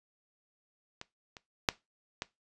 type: clicks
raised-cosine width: 0.2 ms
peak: -24 / -29 / -6 / -17 dBFS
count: 4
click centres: 1.014 / 1.368 / 1.688 / 2.221 s
effects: noise-tail reverb RT60 0.2 s tail -19 dB re dry + resampled to 22050 Hz